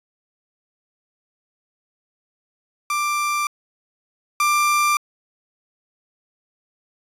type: tone pair in turn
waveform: 30% pulse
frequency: 1181 / 1185.2 Hz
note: D6 / D6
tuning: +9 / +15 cents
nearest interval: unison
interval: 6 cents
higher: second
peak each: -17 / -13 dBFS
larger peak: second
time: 2.9-3.47 / 4.4-4.97 s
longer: neither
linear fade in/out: 2 ms
effects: resampled to 32000 Hz